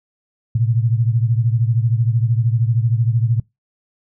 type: beating tone pair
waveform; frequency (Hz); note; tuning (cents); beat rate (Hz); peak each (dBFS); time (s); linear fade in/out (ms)
sine; 113.1 / 126.1; A2 / B2; +48 / +36; 13; -15 / -19; 0.55-3.4; 5
effects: noise-tail reverb RT60 0.2 s tail -25 dB re dry